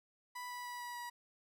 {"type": "tone with pitch steps", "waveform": "30% pulse", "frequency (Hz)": [988, 982.3, 976.7, 971, 965.4], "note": ["B5", "B5", "B5", "B5", "B5"], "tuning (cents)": [0, -10, -20, -30, -40], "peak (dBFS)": -40, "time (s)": [0.35, 1.1], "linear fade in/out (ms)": 10, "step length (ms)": 150, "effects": []}